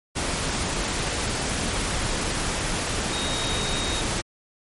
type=tone in noise; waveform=sine; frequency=3756 Hz; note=A#7; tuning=12 cents sharp; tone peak=-30 dBFS; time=3.12-4.02 s; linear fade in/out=20 ms; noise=pink; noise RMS=-26 dBFS; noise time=0.15-4.22 s; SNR=-7 dB; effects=MP3 48 kbps